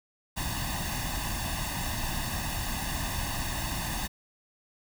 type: noise with comb filter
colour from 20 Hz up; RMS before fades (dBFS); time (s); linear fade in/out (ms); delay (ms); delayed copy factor
pink; -32; 0.36-4.08; 20; 1.1; +0.85
effects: none